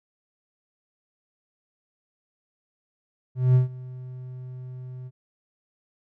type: tone with ADSR envelope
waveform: triangle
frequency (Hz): 127.2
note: C3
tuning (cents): -48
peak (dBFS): -11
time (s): 3.35-5.11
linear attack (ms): 200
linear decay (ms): 130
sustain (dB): -22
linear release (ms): 43
effects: none